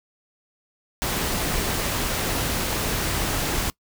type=noise; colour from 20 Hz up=pink; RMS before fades=-25 dBFS; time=1.02-3.7 s; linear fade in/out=0 ms; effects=noise-tail reverb RT60 0.1 s tail -23 dB re dry